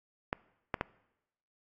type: clicks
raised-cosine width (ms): 0.5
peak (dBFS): -15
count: 3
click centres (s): 0.329 / 0.742 / 0.811
effects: noise-tail reverb RT60 0.9 s tail -22 dB re dry + AAC 48 kbps